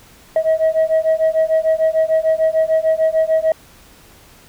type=beating tone pair; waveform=sine; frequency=636 / 642.7 Hz; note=D#5 / E5; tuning=+38 / -44 cents; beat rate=6.7 Hz; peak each=-14 dBFS; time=0.36-3.52 s; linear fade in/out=2 ms; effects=tanh soft clip ceiling -9 dBFS + pink hiss -46 dBFS RMS until 4.48 s